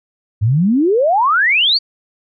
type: exponential sweep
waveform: sine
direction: up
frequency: 98.2 to 4699 Hz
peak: -10 dBFS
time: 0.41-1.79 s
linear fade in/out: 20 ms
effects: none